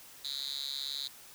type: tone with high-pass filter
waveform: 5% pulse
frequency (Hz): 138.59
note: C#3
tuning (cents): 0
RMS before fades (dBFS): -38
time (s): 0.24-1.08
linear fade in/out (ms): 10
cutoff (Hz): 3900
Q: 9
effects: white hiss -53 dBFS RMS until 1.34 s